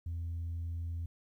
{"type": "tone", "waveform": "sine", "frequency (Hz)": 84.1, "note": "E2", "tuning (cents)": 35, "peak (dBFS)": -33, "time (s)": [0.06, 1.06], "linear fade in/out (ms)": 5, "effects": ["tanh soft clip ceiling -33 dBFS", "12-bit"]}